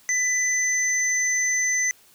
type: tone pair together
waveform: sine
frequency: 1993 / 6126 Hz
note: B6 / G8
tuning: +15 / -41 cents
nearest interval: octave + perfect fifth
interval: 1944 cents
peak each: -22 dBFS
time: 0.09-1.91 s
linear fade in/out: 0 ms
effects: tanh soft clip ceiling -13 dBFS + white hiss -55 dBFS RMS until 2.14 s